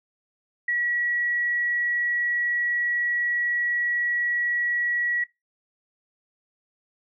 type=tone; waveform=sine; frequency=1926 Hz; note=B6; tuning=44 cents flat; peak=-22 dBFS; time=0.68-5.24 s; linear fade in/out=5 ms; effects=noise-tail reverb RT60 0.2 s tail -20 dB re dry